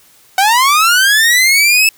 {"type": "linear sweep", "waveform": "sawtooth", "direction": "up", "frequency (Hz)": [744, 2635], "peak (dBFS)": -4, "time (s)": [0.38, 1.89], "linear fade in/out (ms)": 2, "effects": ["white hiss -47 dBFS RMS until 1.97 s"]}